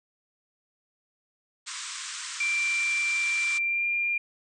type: band-pass noise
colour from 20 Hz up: white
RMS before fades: -37 dBFS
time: 1.66-3.59 s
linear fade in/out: 20 ms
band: 1000 to 8600 Hz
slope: 96 dB/octave
type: tone with pitch glide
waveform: sine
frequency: 2357 to 2397 Hz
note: D7 to D7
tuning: +6 to +35 cents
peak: -24 dBFS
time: 2.4-4.18 s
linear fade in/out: 5 ms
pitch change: +29 cents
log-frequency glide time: 3.55-3.88 s
effects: none